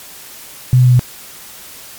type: tone with pitch steps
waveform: sine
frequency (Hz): 126.8 / 125.85 / 124.91 / 123.98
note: B2 / B2 / B2 / B2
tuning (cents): +46 / +33 / +20 / +7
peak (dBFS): -5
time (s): 0.73-0.994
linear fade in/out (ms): 0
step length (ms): 66
effects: white hiss -35 dBFS RMS until 1.98 s + MP3 96 kbps